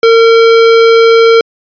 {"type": "tone", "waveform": "square", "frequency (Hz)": 456.6, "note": "A#4", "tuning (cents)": -36, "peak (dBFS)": -3, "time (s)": [0.03, 1.41], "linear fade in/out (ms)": 2, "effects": ["resampled to 11025 Hz"]}